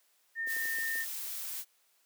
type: tone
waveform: sine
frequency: 1820 Hz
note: A#6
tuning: 42 cents flat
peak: -32 dBFS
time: 0.35-1.06 s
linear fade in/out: 50 ms
type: noise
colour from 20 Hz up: blue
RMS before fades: -39 dBFS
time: 0.46-1.65 s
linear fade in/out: 50 ms
type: clicks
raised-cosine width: 2 ms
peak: -34 dBFS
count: 5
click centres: 0.473 / 0.566 / 0.655 / 0.785 / 0.956 s
effects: white hiss -70 dBFS RMS until 2.05 s + high-pass 400 Hz 12 dB/octave